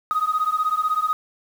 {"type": "beating tone pair", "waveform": "sine", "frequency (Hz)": [1244.5, 1260.5], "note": ["D#6", "D#6"], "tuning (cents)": [0, 22], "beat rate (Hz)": 16, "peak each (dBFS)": -21, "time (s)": [0.11, 1.13], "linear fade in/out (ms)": 0, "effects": ["tanh soft clip ceiling -14 dBFS", "7-bit"]}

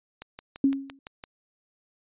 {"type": "click train", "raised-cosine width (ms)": 0.2, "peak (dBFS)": -21, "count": 7, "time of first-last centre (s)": [0.22, 1.239], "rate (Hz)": 5.89}
{"type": "tone with exponential decay", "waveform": "sine", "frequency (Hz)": 273.3, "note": "C#4", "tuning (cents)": -24, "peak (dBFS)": -15, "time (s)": [0.64, 0.99], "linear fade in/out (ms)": 2, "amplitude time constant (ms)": 75}
{"effects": ["resampled to 8000 Hz"]}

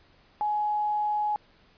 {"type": "tone with quantisation", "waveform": "sine", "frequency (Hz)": 840, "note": "G#5", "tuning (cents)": 19, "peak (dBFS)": -24, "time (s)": [0.41, 1.36], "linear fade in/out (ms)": 0, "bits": 9, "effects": ["pink hiss -60 dBFS RMS until 1.77 s", "resampled to 11025 Hz"]}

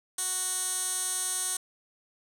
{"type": "tone with band-pass filter", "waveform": "15% pulse", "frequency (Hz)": 370, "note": "F#4", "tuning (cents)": 0, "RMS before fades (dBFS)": -31, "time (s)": [0.18, 1.57], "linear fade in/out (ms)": 5, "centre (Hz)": 8800, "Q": 3.1, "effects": ["9-bit"]}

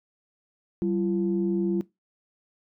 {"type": "tone pair together", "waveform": "sine", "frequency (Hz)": [192.3, 341.4], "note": ["G3", "F4"], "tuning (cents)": [-33, -39], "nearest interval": "minor seventh", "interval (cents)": 994, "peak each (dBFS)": [-25, -25], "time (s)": [0.82, 1.81], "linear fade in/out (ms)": 0, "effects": ["noise-tail reverb RT60 0.2 s tail -20 dB re dry", "tanh soft clip ceiling -15 dBFS"]}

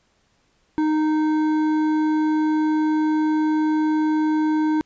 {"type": "tone with hard clipping", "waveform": "sine", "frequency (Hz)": 309.2, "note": "D#4", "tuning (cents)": -11, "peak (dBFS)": -19, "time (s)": [0.78, 4.81], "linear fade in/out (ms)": 0, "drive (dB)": 9, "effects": ["pink hiss -64 dBFS RMS until 4.85 s", "resampled to 16000 Hz"]}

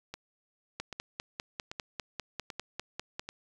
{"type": "two click trains", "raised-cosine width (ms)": 0.2, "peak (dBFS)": [-18, -22], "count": [13, 5], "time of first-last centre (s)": [[0.8, 3.195], [0.14, 3.29]], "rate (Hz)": [5.01, 1.27], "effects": ["9-bit"]}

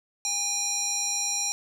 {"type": "tone with band-pass filter", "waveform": "square", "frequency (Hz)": 812, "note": "G#5", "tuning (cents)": -39, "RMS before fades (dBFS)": -28, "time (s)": [0.25, 1.52], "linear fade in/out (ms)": 0, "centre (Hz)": 6200, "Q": 4.4, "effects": []}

